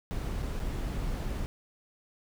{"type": "noise with dropouts", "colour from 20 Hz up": "brown", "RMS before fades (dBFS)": -33, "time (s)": [0.11, 1.46], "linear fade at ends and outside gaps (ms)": 0, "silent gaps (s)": [[0.423, 0.427], [0.594, 0.6]], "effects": []}